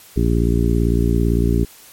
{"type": "harmonic tone", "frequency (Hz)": 57.8, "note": "A#1", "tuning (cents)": -14, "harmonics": [1, 2, 3, 4, 5, 6, 7], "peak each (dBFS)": [-17, -20, -22, -23, -24, -25, -25], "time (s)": [0.16, 1.65], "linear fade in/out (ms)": 10, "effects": ["white hiss -44 dBFS RMS until 1.92 s", "MP3 64 kbps"]}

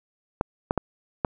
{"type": "clicks", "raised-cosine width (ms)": 1, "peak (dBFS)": -8, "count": 4, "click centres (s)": [0.411, 0.709, 0.777, 1.248], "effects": []}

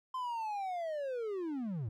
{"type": "linear sweep", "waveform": "triangle", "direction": "down", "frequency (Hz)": [1041, 98], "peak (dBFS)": -33, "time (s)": [0.14, 1.89], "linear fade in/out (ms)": 5, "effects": []}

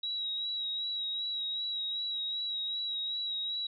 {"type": "tone with vibrato", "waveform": "sine", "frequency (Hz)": 3853, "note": "B7", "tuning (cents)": -44, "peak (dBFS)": -32, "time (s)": [0.03, 3.67], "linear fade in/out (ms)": 5, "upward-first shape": "sine", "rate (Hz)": 2.6, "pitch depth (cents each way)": 28, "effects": []}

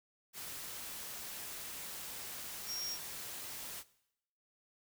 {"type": "tone in noise", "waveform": "sine", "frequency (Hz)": 5588, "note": "F8", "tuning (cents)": 0, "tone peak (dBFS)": -38, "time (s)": [2.66, 2.98], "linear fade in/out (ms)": 50, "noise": "white", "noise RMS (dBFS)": -45, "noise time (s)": [0.33, 3.84], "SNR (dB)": 4, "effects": ["noise-tail reverb RT60 0.8 s tail -19 dB re dry"]}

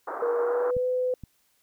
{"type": "band-pass noise", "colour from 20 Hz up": "white", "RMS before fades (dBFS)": -34, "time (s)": [0.07, 0.71], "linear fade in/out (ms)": 5, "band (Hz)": [330, 1400], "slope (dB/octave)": 48}
{"type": "tone with pitch glide", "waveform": "sine", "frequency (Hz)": [476.5, 504.8], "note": ["A#4", "B4"], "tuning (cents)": [38, 38], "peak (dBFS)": -23, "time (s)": [0.22, 1.14], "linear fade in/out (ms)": 2, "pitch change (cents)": 100, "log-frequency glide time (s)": [0.41, 0.86]}
{"type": "clicks", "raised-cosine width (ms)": 5, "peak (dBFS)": [-23, -27], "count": 2, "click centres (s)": [0.767, 1.237]}
{"effects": ["white hiss -68 dBFS RMS until 1.62 s"]}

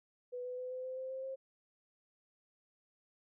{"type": "tone with pitch steps", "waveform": "sine", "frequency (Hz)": [494.6, 499.8, 505, 510.3, 515.6, 521, 526.4, 531.9], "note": ["B4", "B4", "B4", "C5", "C5", "C5", "C5", "C5"], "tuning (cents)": [3, 21, 39, -43, -26, -7, 10, 28], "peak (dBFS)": -39, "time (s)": [0.32, 1.36], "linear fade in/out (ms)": 20, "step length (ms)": 130, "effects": []}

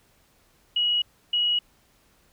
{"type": "tone pair in turn", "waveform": "sine", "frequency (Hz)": [2908, 2908], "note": ["F#7", "F#7"], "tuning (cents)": [-31, -31], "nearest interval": "unison", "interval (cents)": 0, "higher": "neither", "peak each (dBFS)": -20, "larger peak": "neither", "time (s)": [[0.76, 1.02], [1.33, 1.59]], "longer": "neither", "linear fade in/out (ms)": 5, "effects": ["pink hiss -62 dBFS RMS until 2.32 s"]}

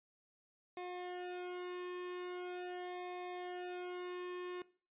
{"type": "tone with flanger", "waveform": "sawtooth", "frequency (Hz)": 359.2, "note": "F4", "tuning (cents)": 49, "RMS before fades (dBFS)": -44, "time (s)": [0.77, 4.62], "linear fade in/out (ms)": 2, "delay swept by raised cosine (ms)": [0.67, 1.34], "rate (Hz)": 0.42, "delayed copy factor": -0.95, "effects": ["noise-tail reverb RT60 0.4 s tail -19 dB re dry", "resampled to 8000 Hz"]}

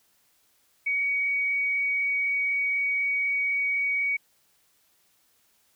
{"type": "tone with frequency modulation", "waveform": "sine", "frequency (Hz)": 2252, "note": "C#7", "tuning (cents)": 27, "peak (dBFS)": -23, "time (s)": [0.86, 4.17], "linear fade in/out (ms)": 10, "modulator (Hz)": 32.7, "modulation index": 0.44, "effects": ["white hiss -66 dBFS RMS until 5.75 s"]}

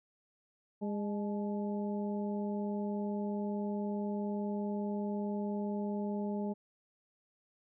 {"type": "harmonic tone with a mistuned harmonic", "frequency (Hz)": 204.7, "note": "G#3", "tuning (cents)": -25, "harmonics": [1, 2, 3, 4], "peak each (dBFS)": [-34, -40, -44, -46], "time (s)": [0.81, 6.54], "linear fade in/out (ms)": 20, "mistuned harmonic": 4, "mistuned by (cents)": 74, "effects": []}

